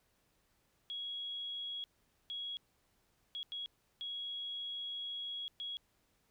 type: tone bursts at uneven times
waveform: sine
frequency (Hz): 3322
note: G#7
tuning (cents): 0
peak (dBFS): -39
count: 6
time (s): 0.9-1.84 / 2.3-2.57 / 3.35-3.43 / 3.52-3.66 / 4.01-5.48 / 5.6-5.77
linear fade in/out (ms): 0
effects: pink hiss -75 dBFS RMS until 6.3 s